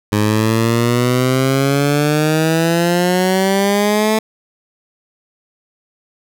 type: exponential sweep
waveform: 15% pulse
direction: up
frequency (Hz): 103.9 to 220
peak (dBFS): -6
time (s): 0.12-4.19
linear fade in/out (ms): 5
effects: none